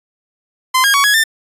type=tone with pitch steps; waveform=sawtooth; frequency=1033 / 1628 / 1122 / 1672 / 1790 Hz; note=C6 / G#6 / C#6 / G#6 / A6; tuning=-22 / -35 / +21 / +11 / +29 cents; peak=-6 dBFS; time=0.74-1.24 s; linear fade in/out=10 ms; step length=100 ms; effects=resampled to 32000 Hz